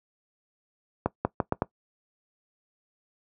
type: accelerating click train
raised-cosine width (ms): 1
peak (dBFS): -9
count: 5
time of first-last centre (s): 1.06-1.621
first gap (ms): 190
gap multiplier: 0.8
effects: noise-tail reverb RT60 0.1 s tail -19 dB re dry + high-pass 80 Hz 12 dB/octave